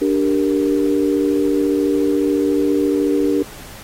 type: chord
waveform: sine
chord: G minor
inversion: second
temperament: equal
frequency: 293.7 / 392 / 466.2 Hz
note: D4 / G4 / Bb4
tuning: 0 / 0 / 0 cents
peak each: -16 / -19 / -21 dBFS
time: 0.01-3.43 s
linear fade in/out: 10 ms
effects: pink hiss -38 dBFS RMS until 3.83 s + AAC 48 kbps